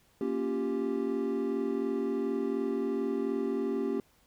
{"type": "chord", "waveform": "triangle", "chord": "G half-diminished seventh", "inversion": "first", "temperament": "equal", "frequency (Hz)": [233.1, 277.2, 349.2, 392], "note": ["Bb3", "Db4", "F4", "G4"], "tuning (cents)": [0, 0, 0, 0], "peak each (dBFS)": [-33, -32, -36, -30], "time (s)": [0.21, 4], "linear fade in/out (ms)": 2, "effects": ["pink hiss -66 dBFS RMS until 4.26 s"]}